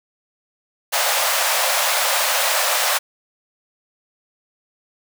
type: high-pass noise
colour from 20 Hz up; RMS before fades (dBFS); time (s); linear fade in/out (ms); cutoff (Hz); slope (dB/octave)
pink; -19; 0.92-2.99; 20; 520; 96
effects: none